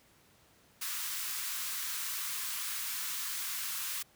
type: high-pass noise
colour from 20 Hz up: white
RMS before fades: -37 dBFS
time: 0.81-4.03 s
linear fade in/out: 10 ms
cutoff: 1000 Hz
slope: 48 dB/octave
effects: pink hiss -64 dBFS RMS until 4.15 s + high-pass 60 Hz 12 dB/octave